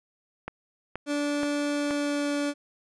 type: click train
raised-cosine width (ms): 0.5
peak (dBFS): -18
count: 4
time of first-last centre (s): 0.48-1.909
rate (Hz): 2.1
type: tone with pitch glide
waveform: 30% pulse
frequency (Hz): 290.6 to 288.6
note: D4 to D4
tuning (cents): -18 to -30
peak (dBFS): -23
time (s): 1.06-2.54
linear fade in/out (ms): 50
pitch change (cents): -12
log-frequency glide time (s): 1.73-2.34
effects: resampled to 22050 Hz